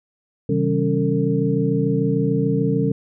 sine tone cluster, 132.5 / 159.3 / 192.7 / 277.7 / 451.4 Hz, C3 / D#3 / G3 / C#4 / A4, +22 / +41 / -29 / +3 / +44 cents, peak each -23 dBFS, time 0.49-2.92 s, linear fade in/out 5 ms, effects none

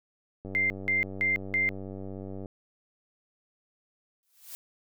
click train, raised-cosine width 2 ms, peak -27 dBFS, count 195, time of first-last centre 0.45-2.458 s, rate 96.6 Hz
sine tone bursts, 2093 Hz, C7, in tune, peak -23 dBFS, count 4, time 0.55-1.69 s, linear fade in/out 0 ms, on 150 ms, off 180 ms
blue noise with exponential growth, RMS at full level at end -39 dBFS, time 4.23-4.55 s, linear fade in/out 0 ms, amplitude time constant 68 ms
effects none

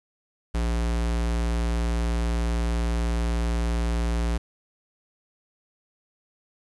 square tone, 57.9 Hz, A#1, 11 cents flat, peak -23 dBFS, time 0.54-4.38 s, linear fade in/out 10 ms, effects resampled to 24000 Hz + 9-bit

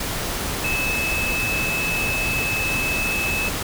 sine tone in noise, 2600 Hz, E7, 24 cents flat, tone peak -22 dBFS, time 0.64-3.49 s, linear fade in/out 5 ms, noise pink, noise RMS -26 dBFS, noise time 0-3.63 s, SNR +1 dB, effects none

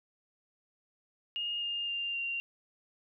sine tone with pitch steps, 2846 / 2820 / 2794 / 2768 Hz, F7 / F7 / F7 / F7, +32 / +16 / 0 / -16 cents, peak -32 dBFS, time 1.36-2.4 s, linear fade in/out 0 ms, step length 260 ms, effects none

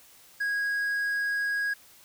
triangle tone, 1648 Hz, G#6, 14 cents flat, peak -24 dBFS, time 0.4-1.74 s, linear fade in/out 10 ms, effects white hiss -55 dBFS RMS until 2.04 s

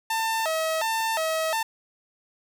sawtooth tone with vibrato, 757 Hz, F#5, 39 cents sharp, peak -20 dBFS, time 0.1-1.63 s, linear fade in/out 5 ms, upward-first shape square, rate 1.4 Hz, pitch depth 290 cents each way, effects none

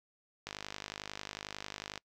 click train, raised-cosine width 0.2 ms, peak -22 dBFS, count 78, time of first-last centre 0.47-1.977 s, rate 51.1 Hz, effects noise-tail reverb RT60 0.1 s tail -26 dB re dry

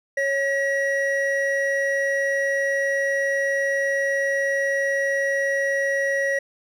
triangle tone pair together, 552.1 / 1916 Hz, C#5 / A#6, -7 / +47 cents, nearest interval octave + minor seventh, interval 2154 cents, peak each -21 dBFS, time 0.17-6.39 s, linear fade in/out 5 ms, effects none

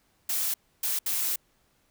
blue noise bursts at uneven times, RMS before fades -28 dBFS, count 3, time 0.29-0.54 / 0.83-0.99 / 1.06-1.36 s, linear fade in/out 5 ms, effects pink hiss -68 dBFS RMS until 1.9 s

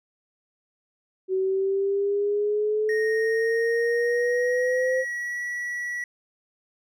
sine exponential sweep, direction up, 375.5 to 520 Hz, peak -21 dBFS, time 1.28-5.05 s, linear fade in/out 50 ms
triangle tone with pitch glide, 1861 to 1938.9 Hz, A#6 to B6, -3 to -32 cents, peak -26 dBFS, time 2.89-6.04 s, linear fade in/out 2 ms, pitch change +71 cents, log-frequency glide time 3.99-5.43 s
effects none

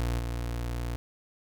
30% pulse tone with level steps, 59 Hz, A#1, 22 cents sharp, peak -24 / -28 dBFS, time 0-0.96 s, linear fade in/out 0 ms, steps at 0.18 s, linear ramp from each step 20 ms, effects 9-bit

